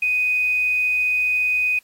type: tone with quantisation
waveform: sine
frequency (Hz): 2495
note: D#7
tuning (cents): +4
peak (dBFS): -17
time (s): 0.02-1.79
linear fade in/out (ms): 5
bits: 7
effects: white hiss -59 dBFS RMS until 1.83 s + AAC 48 kbps